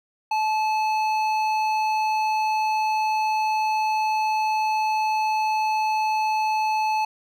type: tone with hard clipping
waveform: sine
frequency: 866 Hz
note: A5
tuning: 28 cents flat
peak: -22 dBFS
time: 0.31-7.05 s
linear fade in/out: 5 ms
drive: 10 dB
effects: none